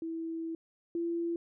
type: tone pair in turn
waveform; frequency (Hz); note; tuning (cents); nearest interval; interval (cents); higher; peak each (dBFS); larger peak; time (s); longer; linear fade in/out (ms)
sine; 327.6 / 338.6; E4 / E4; -11 / +46; minor second; 57; second; -34 / -30; second; 0.02-0.55 / 0.95-1.36; first; 2
effects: none